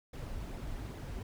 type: noise with flanger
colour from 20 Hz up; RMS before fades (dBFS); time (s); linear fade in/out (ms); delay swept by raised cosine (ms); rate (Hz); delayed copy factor
brown; -41; 0.13-1.23; 5; 0.67 to 6.47; 2.4; -0.5
effects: none